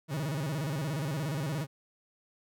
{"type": "tone with vibrato", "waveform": "40% pulse", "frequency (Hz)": 147.3, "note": "D3", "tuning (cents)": 6, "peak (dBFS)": -30, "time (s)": [0.08, 1.67], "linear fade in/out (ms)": 50, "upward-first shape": "square", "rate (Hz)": 17, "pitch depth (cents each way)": 150, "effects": []}